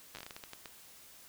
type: slowing click train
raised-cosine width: 0.2 ms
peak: -27 dBFS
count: 12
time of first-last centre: 0.15-0.658 s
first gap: 9 ms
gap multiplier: 1.3
effects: white hiss -56 dBFS RMS until 1.28 s